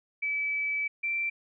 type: tone pair in turn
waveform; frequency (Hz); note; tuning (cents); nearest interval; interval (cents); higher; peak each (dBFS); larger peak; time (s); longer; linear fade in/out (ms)
sine; 2300 / 2347; D7 / D7; -37 / -2; unison; 35; second; -27; neither; 0.22-0.88 / 1.03-1.3; first; 10
effects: none